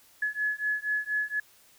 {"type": "beating tone pair", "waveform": "sine", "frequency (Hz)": [1700, 1704.2], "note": ["G#6", "G#6"], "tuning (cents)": [40, 44], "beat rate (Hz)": 4.2, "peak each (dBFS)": -30, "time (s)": [0.22, 1.4], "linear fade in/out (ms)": 5, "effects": ["white hiss -59 dBFS RMS until 1.78 s"]}